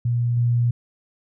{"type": "tone with level steps", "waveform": "sine", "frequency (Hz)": 119.7, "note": "A#2", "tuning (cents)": 46, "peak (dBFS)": [-18, -16], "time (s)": [0.05, 0.71], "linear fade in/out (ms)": 5, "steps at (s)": 0.37, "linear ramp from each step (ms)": 2, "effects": []}